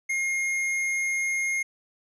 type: tone with tanh clipping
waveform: sine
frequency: 2138 Hz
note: C7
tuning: 37 cents sharp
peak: -26 dBFS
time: 0.09-1.63 s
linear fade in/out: 10 ms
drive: 14 dB
effects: resampled to 24000 Hz